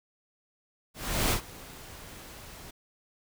pink noise with ADSR envelope, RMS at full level -25 dBFS, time 0.94-2.71 s, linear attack 370 ms, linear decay 97 ms, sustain -21 dB, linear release 9 ms, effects none

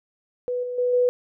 sine tone with level steps, 493.9 Hz, B4, in tune, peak -23 / -27 / -19 / -16 dBFS, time 0.48-1.09 s, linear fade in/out 0 ms, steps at 0.63 / 0.78 / 0.93 s, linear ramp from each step 5 ms, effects none

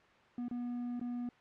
triangle tone with dropouts, 242.7 Hz, B3, 30 cents flat, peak -34 dBFS, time 0.38-1.29 s, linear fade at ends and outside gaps 2 ms, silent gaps 0.483-0.511 / 0.996-1.012 s, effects white hiss -62 dBFS RMS until 1.4 s + low-pass 2000 Hz 12 dB/octave

